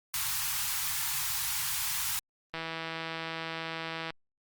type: band-stop noise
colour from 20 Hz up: white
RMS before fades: -32 dBFS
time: 0.14-2.19 s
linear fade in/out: 0 ms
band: 160 to 790 Hz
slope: 96 dB/octave
type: click train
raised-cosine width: 0.3 ms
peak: -20 dBFS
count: 256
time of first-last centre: 2.54-4.104 s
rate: 163 Hz
effects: Opus 48 kbps